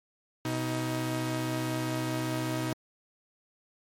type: tone pair together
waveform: sawtooth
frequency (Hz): 125.44 / 316.1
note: B2 / D#4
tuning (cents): +27 / +27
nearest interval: octave + major third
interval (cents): 1600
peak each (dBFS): -28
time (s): 0.45-2.73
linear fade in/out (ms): 2
effects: MP3 64 kbps